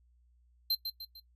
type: tone with echo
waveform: square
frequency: 4134 Hz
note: C8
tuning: 22 cents flat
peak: -27 dBFS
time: 0.7-0.75 s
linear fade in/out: 5 ms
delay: 150 ms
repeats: 3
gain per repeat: -7 dB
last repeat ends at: 1.2 s
effects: noise-tail reverb RT60 0.1 s tail -17 dB re dry + added 60 Hz sine -63 dBFS peak until 1.35 s